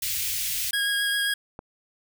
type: band-stop noise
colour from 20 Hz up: white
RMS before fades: -28 dBFS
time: 0.02-0.71 s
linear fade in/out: 5 ms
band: 120 to 2100 Hz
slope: 24 dB/octave
type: tone with vibrato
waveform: 25% pulse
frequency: 1641 Hz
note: G#6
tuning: 21 cents flat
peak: -19 dBFS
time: 0.73-1.34 s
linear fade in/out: 5 ms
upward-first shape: triangle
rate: 7.5 Hz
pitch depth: 15 cents each way
type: click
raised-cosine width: 1 ms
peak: -23 dBFS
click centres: 1.591 s
effects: none